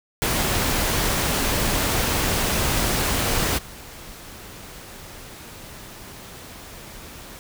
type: noise with level steps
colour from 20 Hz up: pink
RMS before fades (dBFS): -22 / -40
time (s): 0.22-7.39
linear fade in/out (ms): 0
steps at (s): 3.57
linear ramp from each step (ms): 20
effects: none